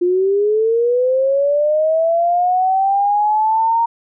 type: linear sweep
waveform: sine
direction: up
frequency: 348.9 to 932.3 Hz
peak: -12 dBFS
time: 0.01-3.86 s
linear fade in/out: 10 ms
effects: none